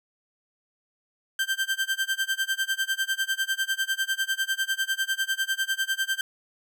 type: tone with tremolo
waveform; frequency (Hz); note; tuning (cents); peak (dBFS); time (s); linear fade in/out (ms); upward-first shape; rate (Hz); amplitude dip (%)
30% pulse; 1568; G6; 0; -19; 1.39-6.21; 2; sine; 10; 95
effects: none